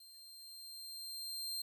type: tone with level ramp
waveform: sawtooth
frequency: 4173 Hz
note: C8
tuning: 5 cents flat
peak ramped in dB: -53 to -35 dBFS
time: 0-1.62 s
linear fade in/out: 5 ms
effects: 12-bit